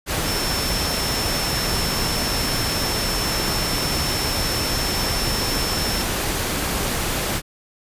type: tone in noise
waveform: sine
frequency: 5370 Hz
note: E8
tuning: 31 cents sharp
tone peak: -26 dBFS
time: 0.24-6.05 s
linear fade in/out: 50 ms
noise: pink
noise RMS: -23 dBFS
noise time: 0.06-7.42 s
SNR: -6 dB
effects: resampled to 32000 Hz